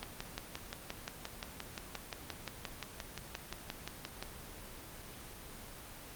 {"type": "click train", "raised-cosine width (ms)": 0.2, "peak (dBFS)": -21, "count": 25, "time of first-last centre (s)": [0.03, 4.226], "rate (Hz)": 5.72, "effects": ["pink hiss -49 dBFS RMS until 6.15 s", "Opus 24 kbps"]}